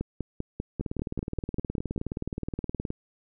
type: two click trains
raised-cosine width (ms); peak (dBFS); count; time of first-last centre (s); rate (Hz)
3; -17 / -18; 11 / 41; 0.01-1.979 / 0.81-2.904; 5.08 / 19.1
effects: none